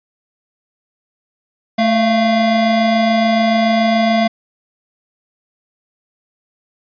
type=tone pair together; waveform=square; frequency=220 / 687 Hz; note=A3 / F5; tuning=0 / -29 cents; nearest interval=octave + minor sixth; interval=1971 cents; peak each=-15 dBFS; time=1.78-4.28 s; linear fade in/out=10 ms; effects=resampled to 11025 Hz